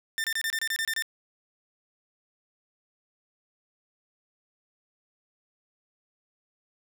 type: tone bursts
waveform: sawtooth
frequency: 1796 Hz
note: A6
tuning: 35 cents sharp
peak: -23 dBFS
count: 10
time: 0.18-1.023 s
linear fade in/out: 0 ms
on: 60 ms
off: 27 ms
effects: none